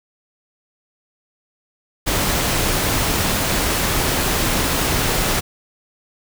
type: noise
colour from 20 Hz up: pink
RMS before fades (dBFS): -19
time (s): 2.06-5.41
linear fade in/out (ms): 20
effects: none